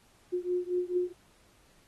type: beating tone pair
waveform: sine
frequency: 356.7 / 361.2 Hz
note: F4 / F#4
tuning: +37 / -42 cents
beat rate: 4.5 Hz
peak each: -31 / -32 dBFS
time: 0.32-1.13 s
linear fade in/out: 20 ms
effects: pink hiss -64 dBFS RMS until 1.87 s + AAC 32 kbps